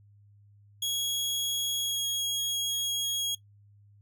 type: tone with pitch glide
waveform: sawtooth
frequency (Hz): 3322 to 3299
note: G#7 to G#7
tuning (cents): 0 to -12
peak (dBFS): -25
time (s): 0.82-3.35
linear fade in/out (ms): 5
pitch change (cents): -12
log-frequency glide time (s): 1.8-2.02
effects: noise-tail reverb RT60 0.1 s tail -17 dB re dry + added 102 Hz sine -55 dBFS peak until 4.01 s